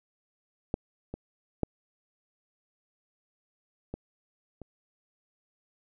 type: clicks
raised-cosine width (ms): 2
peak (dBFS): -14 / -23 / -13 / -22 / -29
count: 5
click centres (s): 0.741 / 1.14 / 1.633 / 3.94 / 4.617
effects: none